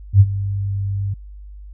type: tone with ADSR envelope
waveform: sine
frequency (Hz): 99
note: G2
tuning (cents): +18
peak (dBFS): -3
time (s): 0.13-1.14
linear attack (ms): 73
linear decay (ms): 45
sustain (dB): -16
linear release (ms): 6
effects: added 50 Hz sine -34 dBFS peak until 1.73 s